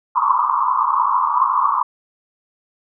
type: band-pass noise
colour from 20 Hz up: pink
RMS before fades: -17 dBFS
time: 0.15-1.83 s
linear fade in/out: 10 ms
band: 940 to 1200 Hz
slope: 96 dB/octave
effects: none